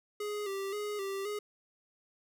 square tone with vibrato, 403.8 Hz, G#4, 49 cents flat, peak -35 dBFS, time 0.2-1.39 s, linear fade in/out 5 ms, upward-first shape square, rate 1.9 Hz, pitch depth 54 cents each way, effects none

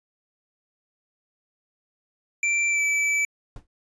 square tone with pitch glide, 2349 to 2309 Hz, D7 to D7, 0 to -30 cents, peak -21 dBFS, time 2.43-3.25 s, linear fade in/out 2 ms, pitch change -30 cents, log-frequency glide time 2.69-2.82 s
brown noise with exponential decay, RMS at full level -34 dBFS, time 3.56-3.67 s, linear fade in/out 2 ms, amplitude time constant 23 ms
effects resampled to 24000 Hz

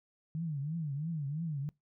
sine tone with vibrato, 152.3 Hz, D#3, 37 cents flat, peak -33 dBFS, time 0.35-1.69 s, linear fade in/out 0 ms, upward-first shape triangle, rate 3 Hz, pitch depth 210 cents each way, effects noise-tail reverb RT60 0.2 s tail -25 dB re dry

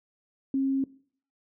sine tone, 270 Hz, C#4, 45 cents flat, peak -23 dBFS, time 0.54-0.84 s, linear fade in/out 2 ms, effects noise-tail reverb RT60 0.5 s tail -20 dB re dry

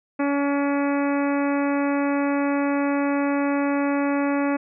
harmonic tone, 283 Hz, C#4, 36 cents sharp, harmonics 1 / 2 / 3 / 4 / 5 / 6 / 7 / 8 / 9, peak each -21 / -27 / -31 / -33 / -35 / -37 / -38 / -39 / -40 dBFS, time 0.19-4.57 s, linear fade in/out 10 ms, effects none

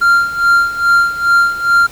triangle tone with tremolo, 1389 Hz, F6, 10 cents flat, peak -4 dBFS, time 0.01-1.87 s, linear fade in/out 10 ms, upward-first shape sine, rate 2.4 Hz, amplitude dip 80%, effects pink hiss -36 dBFS RMS until 1.91 s

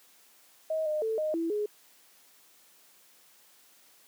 sine tone with pitch steps, 633 / 611 / 443.4 / 618 / 331.3 / 418.4 Hz, D#5 / D#5 / A4 / D#5 / E4 / G#4, +30 / -32 / +13 / -12 / +9 / +13 cents, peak -27 dBFS, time 0.7-1.66 s, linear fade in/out 5 ms, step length 160 ms, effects white hiss -60 dBFS RMS until 4.07 s + high-pass 200 Hz 12 dB/octave

